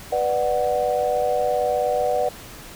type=chord; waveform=sine; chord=B minor; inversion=none; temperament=just; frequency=493.9 / 592.7 / 740.8 Hz; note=B4 / D5 / F#5; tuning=0 / +16 / +2 cents; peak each=-23 dBFS; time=0.12-2.29 s; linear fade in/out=5 ms; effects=pink hiss -40 dBFS RMS until 2.75 s